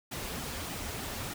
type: noise with flanger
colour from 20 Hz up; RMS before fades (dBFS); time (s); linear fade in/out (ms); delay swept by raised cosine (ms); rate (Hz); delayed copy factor
pink; -38; 0.11-1.34; 10; 1.8 to 6.7; 3.3; -0.75
effects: none